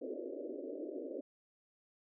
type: band-pass noise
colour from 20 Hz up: pink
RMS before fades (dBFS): -43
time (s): 0.01-1.21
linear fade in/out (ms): 10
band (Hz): 260 to 600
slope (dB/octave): 96
effects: none